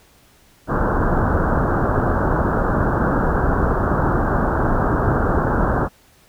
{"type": "low-pass noise", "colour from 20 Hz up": "pink", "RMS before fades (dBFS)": -18, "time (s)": [0.67, 5.89], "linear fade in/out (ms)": 50, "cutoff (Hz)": 1600, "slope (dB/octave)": 96, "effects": ["pink hiss -53 dBFS RMS until 6.28 s"]}